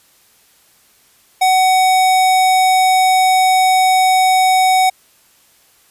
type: tone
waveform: square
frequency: 750 Hz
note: F#5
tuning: 23 cents sharp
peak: -10 dBFS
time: 1.41-4.9 s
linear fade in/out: 10 ms
effects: white hiss -52 dBFS RMS until 5.9 s + resampled to 32000 Hz